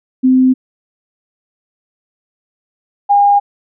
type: tone pair in turn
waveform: sine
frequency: 258 / 810.6 Hz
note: C4 / G#5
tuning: -24 / -42 cents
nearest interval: octave + minor sixth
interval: 1982 cents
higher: second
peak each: -6 dBFS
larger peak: neither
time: 0.23-0.54 / 3.09-3.4 s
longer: neither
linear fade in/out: 20 ms
effects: none